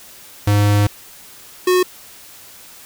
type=tone pair in turn; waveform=square; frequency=102.9 / 364.7 Hz; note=G#2 / F#4; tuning=-16 / -25 cents; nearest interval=octave + minor seventh; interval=2191 cents; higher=second; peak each=-12 dBFS; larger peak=neither; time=0.47-0.87 / 1.67-1.83 s; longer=first; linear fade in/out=5 ms; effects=white hiss -41 dBFS RMS until 2.85 s